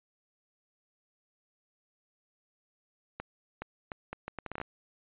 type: accelerating click train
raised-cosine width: 0.5 ms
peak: -22 dBFS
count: 12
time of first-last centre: 3.2-4.615 s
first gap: 420 ms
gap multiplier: 0.71
effects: resampled to 8000 Hz